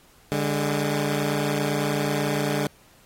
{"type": "tone pair together", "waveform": "15% pulse", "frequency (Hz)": [146.2, 204.2], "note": ["D3", "G#3"], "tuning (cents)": [-7, -29], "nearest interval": "tritone", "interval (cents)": 578, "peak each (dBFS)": [-18, -21], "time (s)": [0.32, 2.67], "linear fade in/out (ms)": 0, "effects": ["pink hiss -56 dBFS RMS until 3.05 s", "AAC 48 kbps"]}